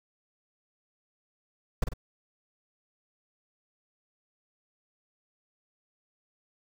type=noise with echo; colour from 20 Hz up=brown; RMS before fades=-22 dBFS; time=1.82-1.84 s; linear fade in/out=5 ms; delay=48 ms; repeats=2; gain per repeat=-6 dB; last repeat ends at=1.936 s; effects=none